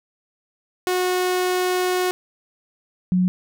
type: tone pair in turn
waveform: sawtooth / sine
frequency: 364.8 / 182.4 Hz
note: F#4 / F#3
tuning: -24 / -24 cents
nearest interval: octave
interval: 1200 cents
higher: first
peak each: -15 dBFS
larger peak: neither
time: 0.87-2.11 / 3.12-3.28 s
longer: first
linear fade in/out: 0 ms
effects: none